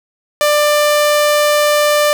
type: tone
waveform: sawtooth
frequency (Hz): 593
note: D5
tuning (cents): +17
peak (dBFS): -6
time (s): 0.41-2.13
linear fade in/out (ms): 0
effects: none